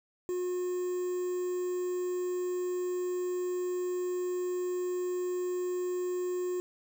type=tone with quantisation; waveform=triangle; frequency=360 Hz; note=F#4; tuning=47 cents flat; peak=-28 dBFS; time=0.29-6.6 s; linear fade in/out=0 ms; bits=8; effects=none